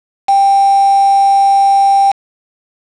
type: tone with quantisation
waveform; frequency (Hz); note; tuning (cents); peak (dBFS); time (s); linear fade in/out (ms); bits
sine; 790; G5; +13; -6; 0.28-2.12; 10; 3
effects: low-pass 5000 Hz 12 dB/octave